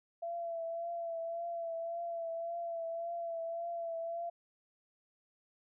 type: tone with vibrato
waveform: sine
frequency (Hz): 673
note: E5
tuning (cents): +36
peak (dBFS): -36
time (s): 0.22-4.3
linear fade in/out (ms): 10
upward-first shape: triangle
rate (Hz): 1.8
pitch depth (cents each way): 35
effects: none